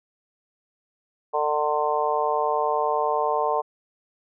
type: harmonic tone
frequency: 150 Hz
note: D3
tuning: 37 cents sharp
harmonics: 3 / 4 / 5 / 6 / 7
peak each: -27 / -27 / -27 / -27 / -27 dBFS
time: 1.33-3.62 s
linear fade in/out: 20 ms
effects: none